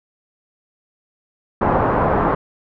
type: low-pass noise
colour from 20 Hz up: white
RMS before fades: -17 dBFS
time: 1.61-2.35 s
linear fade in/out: 5 ms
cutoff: 1100 Hz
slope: 24 dB/octave
effects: none